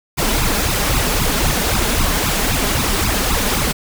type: noise with flanger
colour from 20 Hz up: pink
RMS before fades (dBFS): -17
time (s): 0.17-3.73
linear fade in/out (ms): 20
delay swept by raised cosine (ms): 0.78 to 4.98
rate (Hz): 3.8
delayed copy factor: +1
effects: none